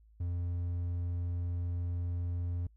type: tone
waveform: triangle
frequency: 87.31 Hz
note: F2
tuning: in tune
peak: -30 dBFS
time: 0.2-2.67 s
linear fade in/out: 5 ms
effects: noise-tail reverb RT60 0.1 s tail -26 dB re dry + added 54 Hz sine -58 dBFS peak until 2.76 s